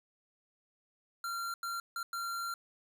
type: tone bursts at uneven times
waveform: square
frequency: 1376 Hz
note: F6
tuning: 26 cents flat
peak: -36 dBFS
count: 4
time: 1.24-1.54 / 1.63-1.8 / 1.96-2.03 / 2.13-2.54 s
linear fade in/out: 2 ms
effects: none